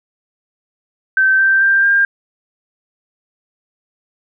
sine tone with pitch steps, 1547 / 1565 / 1583.2 / 1601.6 Hz, G6 / G6 / G6 / G6, -23 / -3 / +17 / +37 cents, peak -9 dBFS, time 1.17-2.05 s, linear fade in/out 2 ms, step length 220 ms, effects none

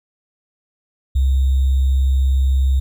sine tone with sample-and-hold, 66.5 Hz, C2, 29 cents sharp, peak -12 dBFS, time 1.15-2.8 s, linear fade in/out 10 ms, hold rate 3675 Hz, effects none

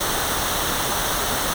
pink noise with comb filter, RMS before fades -23 dBFS, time 0-1.54 s, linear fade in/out 10 ms, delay 0.41 ms, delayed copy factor -0.55, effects none

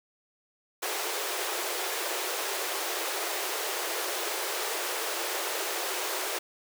pink high-pass noise, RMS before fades -32 dBFS, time 0.82-6.39 s, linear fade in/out 10 ms, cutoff 340 Hz, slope 96 dB/octave, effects none

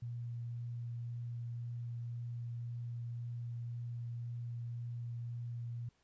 sine tone with vibrato, 118.8 Hz, A#2, 33 cents sharp, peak -39 dBFS, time 0.02-5.89 s, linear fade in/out 5 ms, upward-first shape triangle, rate 1.9 Hz, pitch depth 9 cents each way, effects pink hiss -75 dBFS RMS until 6.03 s + resampled to 16000 Hz

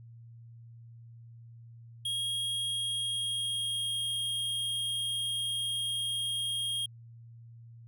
square tone with pitch glide, 3272 to 3246 Hz, G#7 to G#7, -26 to -40 cents, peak -31 dBFS, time 2.05-6.86 s, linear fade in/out 5 ms, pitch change -14 cents, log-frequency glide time 2.43-4.21 s, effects added 116 Hz sine -48 dBFS peak until 7.87 s

